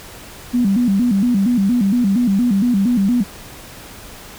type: tone with vibrato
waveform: sine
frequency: 218.8 Hz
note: A3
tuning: 9 cents flat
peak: -12 dBFS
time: 0.53-3.24 s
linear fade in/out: 20 ms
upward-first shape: square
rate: 4.3 Hz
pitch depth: 190 cents each way
effects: pink hiss -37 dBFS RMS until 4.38 s